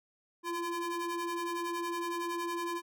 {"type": "ring-modulated tone", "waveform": "square", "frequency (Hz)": 339.8, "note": "F4", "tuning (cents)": -47, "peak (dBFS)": -31, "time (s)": [0.43, 2.82], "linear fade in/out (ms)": 50, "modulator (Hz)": 685, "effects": []}